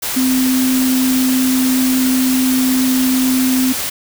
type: tone in noise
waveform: sine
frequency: 258.1 Hz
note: C4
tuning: 23 cents flat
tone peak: -12 dBFS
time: 0.16-3.73 s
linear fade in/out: 10 ms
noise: white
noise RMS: -21 dBFS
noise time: 0.02-3.9 s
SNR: +6 dB
effects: none